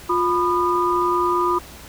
sine tone cluster, 353.2 / 991 / 1220 Hz, F4 / B5 / D#6, +20 / +6 / -34 cents, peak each -21 dBFS, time 0.09-1.59 s, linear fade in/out 10 ms, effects added 61 Hz sine -45 dBFS peak until 1.88 s + pink hiss -41 dBFS RMS until 1.88 s

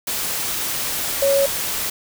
sine tone in noise, 554.4 Hz, C#5, in tune, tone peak -14 dBFS, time 1.22-1.46 s, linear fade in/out 5 ms, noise white, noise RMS -24 dBFS, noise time 0.07-1.9 s, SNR +7 dB, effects none

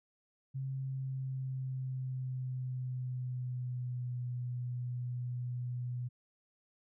sine tone with pitch glide, 133.7 to 123.31 Hz, C3 to B2, +38 to -2 cents, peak -35 dBFS, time 0.54-6.09 s, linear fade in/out 20 ms, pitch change -140 cents, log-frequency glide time 0.7-4.21 s, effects none

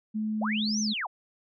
sine tone with pitch glide, 215.7 to 214 Hz, A3 to A3, -34 to -48 cents, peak -27 dBFS, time 0.14-0.94 s, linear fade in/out 20 ms, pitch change -14 cents, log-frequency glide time 0.34-0.73 s
sine linear two-way sweep, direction up then down, 466.2 to 6272 to 602 Hz, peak -29 dBFS, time 0.41-1.07 s, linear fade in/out 10 ms, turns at 0.8 s
effects none

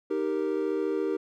triangle chord, Eb major, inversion none, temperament equal, 311.1 / 392 / 466.2 Hz, Eb4 / G4 / Bb4, 0 / 0 / 0 cents, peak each -29 / -27 / -29 dBFS, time 0.1-1.17 s, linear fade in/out 10 ms, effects none

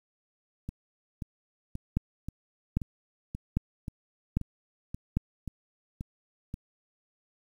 two click trains, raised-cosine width 5 ms, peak -23 / -13 dBFS, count 12 / 5, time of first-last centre 0.69-6.541 / 1.97-5.17 s, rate 1.88 / 1.25 Hz, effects 9-bit

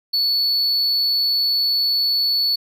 triangle tone, 4435 Hz, C#8, in tune, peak -15 dBFS, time 0.13-2.56 s, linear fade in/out 10 ms, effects none

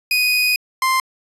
30% pulse tone pair in turn, 2489 / 1046.5 Hz, D#7 / C6, 0 / 0 cents, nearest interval octave + minor third, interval 1500 cents, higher first, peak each -12 dBFS, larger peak neither, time 0.11-0.56 / 0.82-1 s, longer first, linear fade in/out 2 ms, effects resampled to 32000 Hz

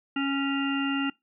harmonic tone with a mistuned harmonic, 276.4 Hz, C#4, 5 cents flat, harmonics 1 / 3 / 5 / 7 / 9 / 10, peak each -26 / -38 / -33 / -39 / -44 / -33 dBFS, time 0.16-1.1 s, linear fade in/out 5 ms, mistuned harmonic 10, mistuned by +16 cents, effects noise-tail reverb RT60 0.2 s tail -24 dB re dry

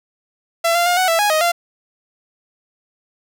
sawtooth tone with pitch steps, 672 / 692 / 709 / 743 / 662 / 829 / 625 / 690 Hz, E5 / F5 / F5 / F#5 / E5 / G#5 / D#5 / F5, +33 / -16 / +26 / +7 / +7 / -3 / +8 / -21 cents, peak -10 dBFS, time 0.64-1.52 s, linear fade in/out 10 ms, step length 110 ms, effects none

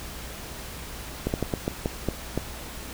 slowing click train, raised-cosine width 2 ms, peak -11 dBFS, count 8, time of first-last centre 1.27-2.376 s, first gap 69 ms, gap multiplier 1.27, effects added 60 Hz sine -42 dBFS peak until 2.93 s + pink hiss -39 dBFS RMS until 2.93 s

